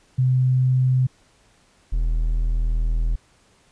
sine / triangle tone pair in turn, 128.5 / 40.39 Hz, C3 / E1, -31 / -35 cents, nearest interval octave + minor sixth, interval 2004 cents, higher first, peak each -15 / -16 dBFS, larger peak first, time 0.18-1.07 / 1.92-3.16 s, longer second, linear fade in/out 10 ms, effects pink hiss -58 dBFS RMS until 3.71 s + resampled to 22050 Hz

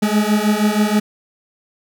40% pulse beating tone pair, 207.7 / 214 Hz, G#3 / A3, 0 / -48 cents, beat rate 6.3 Hz, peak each -16 dBFS, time 0.02-1 s, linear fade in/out 10 ms, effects none

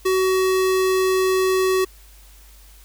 square tone, 375.8 Hz, F#4, 27 cents sharp, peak -17 dBFS, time 0.05-1.85 s, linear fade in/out 10 ms, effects added 50 Hz sine -45 dBFS peak until 2.84 s + white hiss -51 dBFS RMS until 2.84 s

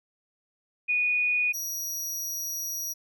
sine / sawtooth tone pair in turn, 2466 / 5766 Hz, D#7 / F#8, -16 / -46 cents, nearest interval octave + minor third, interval 1470 cents, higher second, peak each -22 / -28 dBFS, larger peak first, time 0.88-1.53 / 1.53-2.94 s, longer second, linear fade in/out 20 ms, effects none

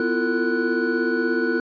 triangle tone cluster, 250.4 / 332.6 / 349.3 / 454.3 / 1477 Hz, B3 / E4 / F4 / A#4 / F#6, +24 / +16 / 0 / -45 / -3 cents, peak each -24 dBFS, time 0-1.6 s, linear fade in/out 2 ms, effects resampled to 11025 Hz

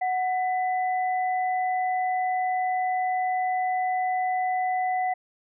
sine tone pair together, 740 / 1999.7 Hz, F#5 / B6, 0 / +21 cents, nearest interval octave + perfect fourth, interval 1721 cents, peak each -23 / -34 dBFS, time 0.01-5.14 s, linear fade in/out 10 ms, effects none

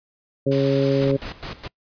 harmonic tone, 137.2 Hz, C#3, 17 cents flat, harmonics 1 / 2 / 3 / 4, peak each -22 / -22 / -22 / -22 dBFS, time 0.46-1.17 s, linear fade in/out 10 ms
white noise, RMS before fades -31 dBFS, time 0.51-1.05 s, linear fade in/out 10 ms
pink noise with tremolo, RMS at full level -32 dBFS, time 1.01-1.68 s, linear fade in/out 5 ms, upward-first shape square, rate 4.8 Hz, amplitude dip 80%
effects noise-tail reverb RT60 0.1 s tail -25 dB re dry + resampled to 11025 Hz

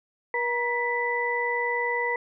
sine tone cluster, 479.7 / 950 / 1985 Hz, A#4 / A#5 / B6, +50 / +33 / +8 cents, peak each -29 / -29 / -27 dBFS, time 0.34-2.16 s, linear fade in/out 2 ms, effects none

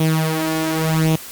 sawtooth tone with flanger, 159.1 Hz, D#3, 39 cents sharp, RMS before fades -18 dBFS, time 0-1.16 s, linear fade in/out 5 ms, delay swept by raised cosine 0.31 to 3.51 ms, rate 0.89 Hz, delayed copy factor +0.7, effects white hiss -35 dBFS RMS until 1.31 s + Opus 32 kbps

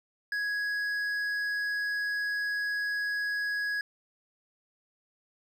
triangle tone with hard clipping, 1666 Hz, G#6, 5 cents sharp, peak -30 dBFS, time 0.32-3.81 s, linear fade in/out 2 ms, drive 9 dB, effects none

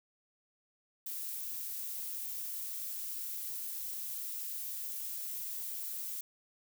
violet noise, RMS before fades -40 dBFS, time 1.06-6.21 s, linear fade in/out 5 ms, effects none

